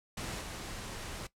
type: noise with level steps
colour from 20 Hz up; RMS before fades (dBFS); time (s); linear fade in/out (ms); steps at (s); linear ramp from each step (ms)
pink; -39 / -42; 0.17-1.27; 5; 0.41; 2
effects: noise-tail reverb RT60 0.1 s tail -17 dB re dry + low-pass 10000 Hz 12 dB/octave